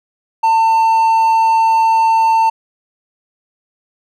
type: tone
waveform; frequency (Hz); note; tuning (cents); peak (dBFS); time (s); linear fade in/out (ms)
triangle; 898; A5; +35; -7; 0.43-2.5; 10
effects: none

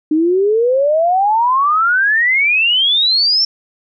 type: exponential sweep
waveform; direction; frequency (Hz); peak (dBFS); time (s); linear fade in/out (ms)
sine; up; 301 to 5490; -10; 0.11-3.45; 5
effects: none

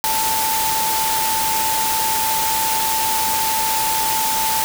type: tone in noise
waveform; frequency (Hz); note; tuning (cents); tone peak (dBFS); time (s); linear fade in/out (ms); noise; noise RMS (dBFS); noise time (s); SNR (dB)
sine; 884; A5; +8; -20; 0.04-4.64; 0; white; -21; 0.04-4.64; -2
effects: none

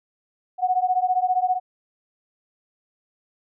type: beating tone pair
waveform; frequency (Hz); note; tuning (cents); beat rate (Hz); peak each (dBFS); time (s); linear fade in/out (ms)
sine; 730 / 745; F#5 / F#5; -24 / +12; 15; -21 / -22; 0.58-1.6; 50
effects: none

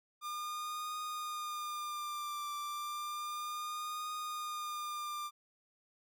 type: tone with vibrato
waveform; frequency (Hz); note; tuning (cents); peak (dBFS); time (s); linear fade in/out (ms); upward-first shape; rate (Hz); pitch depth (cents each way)
45% pulse; 1204; D6; +43; -38; 0.21-5.31; 50; triangle; 0.32; 42
effects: none

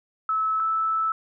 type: tone pair in turn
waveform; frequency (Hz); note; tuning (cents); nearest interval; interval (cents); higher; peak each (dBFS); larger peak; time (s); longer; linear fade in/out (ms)
sine; 1300 / 1312.8; E6 / E6; -24 / -8; unison; 16; second; -21; neither; 0.29-0.6 / 0.6-1.12; second; 2
effects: none

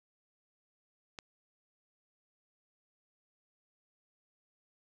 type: click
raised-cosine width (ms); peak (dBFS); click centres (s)
0.2; -25; 1.188
effects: none

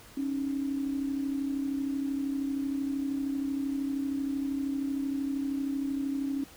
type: tone pair together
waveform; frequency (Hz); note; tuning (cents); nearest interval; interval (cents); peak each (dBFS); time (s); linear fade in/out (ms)
sine; 274.3 / 307.2; C#4 / D#4; -18 / -22; major second; 196; -29 / -37; 0.17-6.44; 5
effects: pink hiss -52 dBFS RMS until 6.56 s

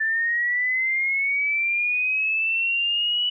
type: linear sweep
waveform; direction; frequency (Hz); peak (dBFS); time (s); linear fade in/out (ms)
sine; up; 1760 to 2960; -20; 0-3.3; 10
effects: none

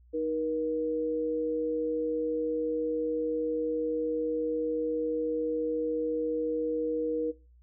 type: tone pair together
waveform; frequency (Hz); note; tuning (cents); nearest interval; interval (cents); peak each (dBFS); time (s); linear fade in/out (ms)
sine; 311.1 / 477.1; D#4 / A#4; 0 / +40; perfect fifth; 740; -33 / -29; 0.13-7.32; 20
effects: noise-tail reverb RT60 0.3 s tail -19 dB re dry + added 60 Hz sine -55 dBFS peak until 7.62 s

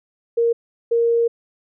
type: tone bursts at uneven times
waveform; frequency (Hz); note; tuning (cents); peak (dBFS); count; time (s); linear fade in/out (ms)
sine; 466.2; A#4; 0; -14; 2; 0.37-0.53 / 0.91-1.28; 10
effects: none

